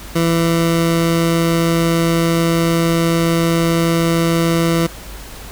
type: tone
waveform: 20% pulse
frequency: 166.7 Hz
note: E3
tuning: 20 cents sharp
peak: -8 dBFS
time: 0.15-4.87 s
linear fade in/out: 10 ms
effects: added 50 Hz sine -34 dBFS peak until 5.51 s + pink hiss -35 dBFS RMS until 5.51 s